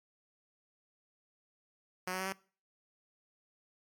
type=tone with pitch steps; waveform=5% pulse; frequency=183.3 / 186.29 / 189.33 / 192.41 Hz; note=F#3 / F#3 / F#3 / G3; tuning=-16 / +12 / +40 / -32 cents; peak=-24 dBFS; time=2.07-2.326 s; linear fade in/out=5 ms; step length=64 ms; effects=noise-tail reverb RT60 0.4 s tail -22 dB re dry + AAC 64 kbps